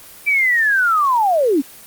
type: linear sweep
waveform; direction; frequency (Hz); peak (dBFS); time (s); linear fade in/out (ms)
sine; down; 2349 to 246.9; -12; 0.26-1.62; 20
effects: white hiss -40 dBFS RMS until 1.86 s + Opus 24 kbps